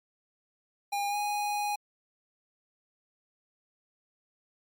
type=tone with pitch glide; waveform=square; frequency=810 to 827 Hz; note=G#5 to G#5; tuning=-43 to -8 cents; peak=-29 dBFS; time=0.92-1.76 s; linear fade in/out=10 ms; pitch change=+35 cents; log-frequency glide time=1.09-1.16 s; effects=MP3 96 kbps